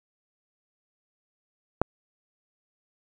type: click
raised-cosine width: 1 ms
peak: -6 dBFS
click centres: 1.816 s
effects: none